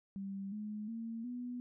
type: tone with pitch steps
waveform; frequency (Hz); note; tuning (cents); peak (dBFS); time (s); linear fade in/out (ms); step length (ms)
sine; 196 / 211.3 / 227.8 / 245.5; G3 / G#3 / A#3 / B3; 0 / +30 / -40 / -10; -39; 0.16-1.6; 0; 360
effects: none